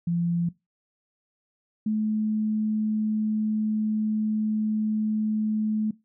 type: tone pair in turn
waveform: sine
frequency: 171.4 / 215.3 Hz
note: F3 / A3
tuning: -32 / -37 cents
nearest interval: major third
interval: 395 cents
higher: second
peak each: -22 dBFS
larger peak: neither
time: 0.07-0.49 / 1.86-5.91 s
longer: second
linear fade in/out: 5 ms
effects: noise-tail reverb RT60 0.2 s tail -19 dB re dry